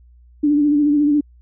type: tone with vibrato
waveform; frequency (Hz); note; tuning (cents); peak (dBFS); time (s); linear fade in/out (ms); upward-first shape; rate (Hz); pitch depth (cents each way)
sine; 293.4; D4; -2; -12; 0.43-1.21; 10; sine; 14; 41
effects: added 60 Hz sine -45 dBFS peak until 1.41 s